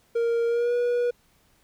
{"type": "tone with pitch glide", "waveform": "triangle", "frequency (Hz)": [466.2, 483.8], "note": ["A#4", "B4"], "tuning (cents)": [0, -36], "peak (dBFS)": -19, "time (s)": [0.15, 1.11], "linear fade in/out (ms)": 10, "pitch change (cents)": 64, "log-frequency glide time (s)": [0.47, 0.74], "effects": ["pink hiss -63 dBFS RMS until 1.63 s"]}